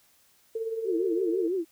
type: tone with tremolo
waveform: sine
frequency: 450 Hz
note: A4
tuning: 39 cents sharp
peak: -26 dBFS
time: 0.55-1.48 s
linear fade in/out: 5 ms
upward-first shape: triangle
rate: 18 Hz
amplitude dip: 65%
type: tone with vibrato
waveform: sine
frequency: 355.7 Hz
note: F4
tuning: 32 cents sharp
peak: -25 dBFS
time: 0.84-1.65 s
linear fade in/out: 50 ms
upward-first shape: triangle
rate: 6 Hz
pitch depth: 180 cents each way
effects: white hiss -63 dBFS RMS until 1.71 s